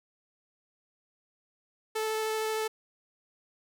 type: tone with vibrato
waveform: sawtooth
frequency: 437.2 Hz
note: A4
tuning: 11 cents flat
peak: -25 dBFS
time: 1.95-2.68 s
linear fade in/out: 10 ms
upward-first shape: sine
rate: 13 Hz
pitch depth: 8 cents each way
effects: none